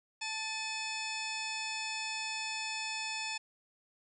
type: harmonic tone with a mistuned harmonic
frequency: 880 Hz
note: A5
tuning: in tune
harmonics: 1 / 2 / 3 / 4 / 5 / 6 / 8 / 9 / 10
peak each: -43 / -47 / -39 / -46 / -46 / -43 / -46 / -54 / -54 dBFS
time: 0.21-3.38 s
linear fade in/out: 10 ms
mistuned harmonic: 3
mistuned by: -66 cents
effects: none